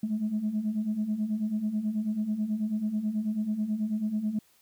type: beating tone pair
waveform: sine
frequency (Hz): 207.7 / 216.9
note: G#3 / A3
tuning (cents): 0 / -25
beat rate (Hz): 9.2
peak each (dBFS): -32 / -27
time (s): 0.03-4.39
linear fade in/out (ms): 5
effects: tanh soft clip ceiling -21 dBFS + white hiss -64 dBFS RMS until 4.61 s